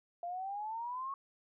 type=exponential sweep; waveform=sine; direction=up; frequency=685 to 1108.7 Hz; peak=-37 dBFS; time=0.23-1.14 s; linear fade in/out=2 ms; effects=none